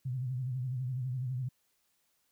sine tone with vibrato, 127.5 Hz, C3, 44 cents flat, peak -32 dBFS, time 0.05-1.49 s, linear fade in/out 10 ms, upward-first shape sine, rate 12 Hz, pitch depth 85 cents each way, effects white hiss -75 dBFS RMS until 2.31 s

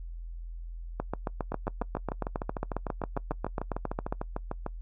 two click trains, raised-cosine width 1 ms, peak -18 / -16 dBFS, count 22 / 24, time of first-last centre 1.52-4.664 / 1-4.125 s, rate 6.68 / 7.36 Hz, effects noise-tail reverb RT60 0.1 s tail -23 dB re dry + added 42 Hz sine -37 dBFS peak until 4.81 s

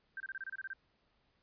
sine tone bursts, 1568 Hz, G6, in tune, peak -39 dBFS, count 10, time 0.17-0.733 s, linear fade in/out 2 ms, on 32 ms, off 27 ms, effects pink hiss -75 dBFS RMS until 1.42 s + resampled to 11025 Hz

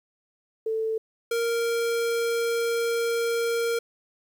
sine / square tone pair in turn, 443.1 / 465.1 Hz, A4 / A#4, +12 / -4 cents, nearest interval minor second, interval 84 cents, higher second, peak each -24 dBFS, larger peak neither, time 0.66-0.98 / 1.31-3.79 s, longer second, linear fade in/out 5 ms, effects 10-bit

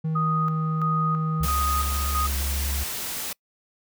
triangle tone, 158.7 Hz, D#3, 35 cents sharp, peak -21 dBFS, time 0.04-1.46 s, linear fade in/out 10 ms
sine tone with tremolo, 1244.5 Hz, D#6, in tune, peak -23 dBFS, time 0.15-2.27 s, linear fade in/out 10 ms, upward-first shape square, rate 1.5 Hz, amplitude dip 60%
triangle tone with vibrato, 69.3 Hz, C#2, in tune, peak -23 dBFS, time 1.4-2.84 s, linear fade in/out 10 ms, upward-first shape triangle, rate 11 Hz, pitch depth 9 cents each way
white noise, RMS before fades -31 dBFS, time 1.43-3.33 s, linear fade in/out 5 ms
effects noise-tail reverb RT60 0.1 s tail -26 dB re dry

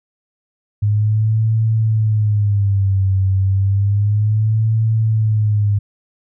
sine tone with vibrato, 103.2 Hz, G#2, 10 cents flat, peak -12 dBFS, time 0.82-5.79 s, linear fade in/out 10 ms, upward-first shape sine, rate 0.31 Hz, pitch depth 130 cents each way, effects none

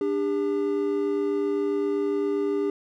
triangle tone pair together, 293.7 / 401.3 Hz, D4 / G4, 0 / +41 cents, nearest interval perfect fourth, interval 541 cents, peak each -26 / -22 dBFS, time 0.01-2.7 s, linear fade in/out 2 ms, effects none

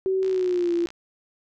sine tone with pitch glide, 380 to 342.5 Hz, F#4 to F4, +46 to -34 cents, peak -20 dBFS, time 0.06-0.86 s, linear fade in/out 0 ms, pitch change -180 cents, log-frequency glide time 0.28-0.73 s
click train, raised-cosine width 0.2 ms, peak -25 dBFS, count 42, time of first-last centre 0.23-0.904 s, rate 60.8 Hz
effects none

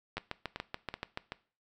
two click trains, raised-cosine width 0.3 ms, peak -19 / -21 dBFS, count 8 / 4, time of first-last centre 0.17-1.174 / 0.18-1.321 s, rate 6.97 / 2.63 Hz, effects noise-tail reverb RT60 0.4 s tail -19 dB re dry

